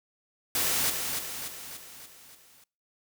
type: noise with echo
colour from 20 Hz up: white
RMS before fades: -27 dBFS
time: 0.55-0.9 s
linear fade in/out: 2 ms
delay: 290 ms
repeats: 6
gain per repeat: -5 dB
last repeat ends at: 2.64 s
effects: noise-tail reverb RT60 0.4 s tail -26 dB re dry